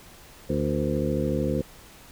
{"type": "harmonic tone with a mistuned harmonic", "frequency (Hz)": 73.42, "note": "D2", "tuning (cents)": 0, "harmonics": [1, 2, 3, 4, 5, 6, 7], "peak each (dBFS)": [-32, -29, -29, -31, -32, -34, -30], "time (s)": [0.49, 1.62], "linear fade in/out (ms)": 10, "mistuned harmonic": 6, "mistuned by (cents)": 73, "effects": ["pink hiss -49 dBFS RMS until 2.11 s"]}